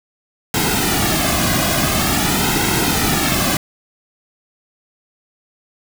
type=noise with flanger; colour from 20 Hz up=pink; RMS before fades=-17 dBFS; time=0.54-3.57 s; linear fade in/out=2 ms; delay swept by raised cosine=1.7 to 2.24 ms; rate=0.47 Hz; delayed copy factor=-0.7; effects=none